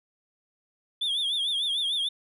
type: tone with vibrato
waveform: sine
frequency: 3418 Hz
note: G#7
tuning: 49 cents sharp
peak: -22 dBFS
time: 1.01-2.09 s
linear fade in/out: 10 ms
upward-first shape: triangle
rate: 6.7 Hz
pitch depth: 130 cents each way
effects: tanh soft clip ceiling -24 dBFS